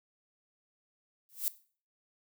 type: noise with exponential growth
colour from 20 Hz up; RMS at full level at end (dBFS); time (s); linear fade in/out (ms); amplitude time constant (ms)
violet; -27; 1.29-1.48; 0; 40
effects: noise-tail reverb RT60 0.4 s tail -17 dB re dry